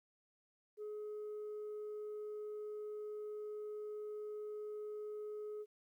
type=tone; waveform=sine; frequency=422.3 Hz; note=G#4; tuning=29 cents sharp; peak=-40 dBFS; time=0.77-5.66 s; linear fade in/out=50 ms; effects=tanh soft clip ceiling -41 dBFS + 13-bit